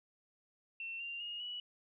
sine tone with pitch steps, 2700 / 2778 / 2857 / 2939 Hz, E7 / F7 / F7 / F#7, +41 / -10 / +39 / -12 cents, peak -40 dBFS, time 0.8-1.6 s, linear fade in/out 2 ms, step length 200 ms, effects none

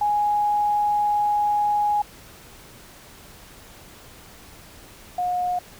sine tone pair in turn, 830.6 / 719.2 Hz, G#5 / F#5, 0 / -49 cents, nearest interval major second, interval 249 cents, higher first, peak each -18 / -21 dBFS, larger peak first, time 0.01-2.02 / 5.18-5.59 s, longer first, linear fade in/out 5 ms, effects pink hiss -46 dBFS RMS until 5.79 s

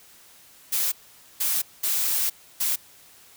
blue noise bursts at uneven times, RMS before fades -24 dBFS, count 4, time 0.72-0.92 / 1.4-1.62 / 1.83-2.3 / 2.6-2.76 s, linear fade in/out 10 ms, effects white hiss -52 dBFS RMS until 3.36 s

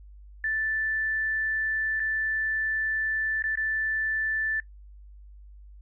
sine tone with dropouts, 1760 Hz, A6, in tune, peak -25 dBFS, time 0.44-4.6 s, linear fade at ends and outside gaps 2 ms, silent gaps 1.997-2.001 / 3.423-3.439 / 3.555-3.573 s, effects noise-tail reverb RT60 0.1 s tail -18 dB re dry + added 50 Hz sine -45 dBFS peak until 5.81 s

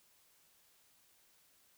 silence, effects white hiss -69 dBFS RMS until 1.77 s

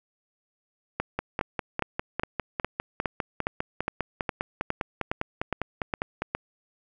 two click trains, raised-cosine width 0.5 ms, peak -12 / -11 dBFS, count 26 / 14, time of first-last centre 1.19-6.22 / 1-6.35 s, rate 4.97 / 2.43 Hz, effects none

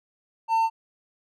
triangle tone, 901 Hz, A5, 41 cents sharp, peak -17 dBFS, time 0.48-0.7 s, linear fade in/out 50 ms, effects none

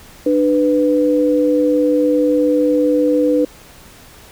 sine tone pair together, 298.8 / 496.8 Hz, D4 / B4, +30 / +10 cents, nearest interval major sixth, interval 880 cents, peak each -14 dBFS, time 0.26-3.45 s, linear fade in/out 5 ms, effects pink hiss -42 dBFS RMS until 4.31 s

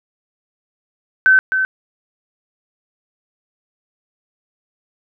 sine tone with echo, 1531 Hz, G6, 41 cents flat, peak -7 dBFS, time 1.26-1.39 s, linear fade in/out 0 ms, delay 260 ms, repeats 1, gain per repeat -7 dB, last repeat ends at 1.65 s, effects none

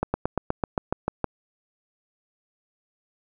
slowing click train, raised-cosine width 1 ms, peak -9 dBFS, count 10, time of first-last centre 0.03-1.243 s, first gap 110 ms, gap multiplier 1.05, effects none

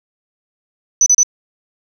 sine tone bursts, 6000 Hz, F#8, 23 cents sharp, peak -7 dBFS, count 3, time 1.01-1.232 s, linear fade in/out 2 ms, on 52 ms, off 33 ms, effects 7-bit

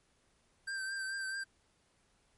square tone with vibrato, 1568 Hz, G6, in tune, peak -37 dBFS, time 0.67-1.44 s, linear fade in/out 10 ms, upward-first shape triangle, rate 4.6 Hz, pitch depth 36 cents each way, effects pink hiss -72 dBFS RMS until 2.37 s + MP3 48 kbps

